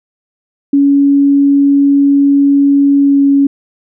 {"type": "tone with pitch glide", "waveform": "sine", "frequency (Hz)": [280.8, 278.9], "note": ["C#4", "C#4"], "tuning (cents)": [22, 11], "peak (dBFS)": -5, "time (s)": [0.73, 3.47], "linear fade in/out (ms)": 5, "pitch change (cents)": -11, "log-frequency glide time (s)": [3, 3.21], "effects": []}